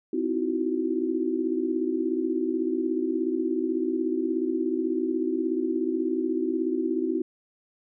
sine tone cluster, 257.6 / 319.4 / 335.9 / 373.2 Hz, C4 / D#4 / E4 / F#4, -27 / +45 / +33 / +15 cents, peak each -30 / -28 / -31 / -29 dBFS, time 0.13-7.22 s, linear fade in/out 5 ms, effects none

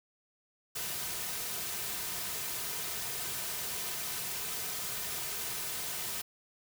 white noise with comb filter, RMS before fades -37 dBFS, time 0.75-6.22 s, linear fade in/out 10 ms, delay 3.6 ms, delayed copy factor -0.5, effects none

